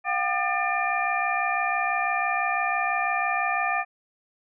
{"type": "tone cluster", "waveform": "sine", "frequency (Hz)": [712, 778, 1206, 1785, 2393], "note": ["F5", "G5", "D6", "A6", "D7"], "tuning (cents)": [33, -13, 46, 24, 32], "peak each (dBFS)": -29, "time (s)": [0.04, 3.85], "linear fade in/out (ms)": 50, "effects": []}